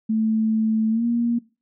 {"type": "tone with pitch glide", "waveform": "sine", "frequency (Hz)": [220, 235.8], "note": ["A3", "A#3"], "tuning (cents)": [0, 20], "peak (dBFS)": -18, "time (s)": [0.09, 1.39], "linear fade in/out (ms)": 10, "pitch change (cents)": 120, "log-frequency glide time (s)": [0.9, 1.05], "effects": ["noise-tail reverb RT60 0.3 s tail -20 dB re dry"]}